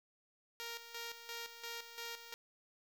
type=tone with tremolo; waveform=5% pulse; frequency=466.2 Hz; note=A#4; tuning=in tune; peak=-31 dBFS; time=0.6-2.34 s; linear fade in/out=0 ms; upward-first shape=square; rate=2.9 Hz; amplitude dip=65%; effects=11-bit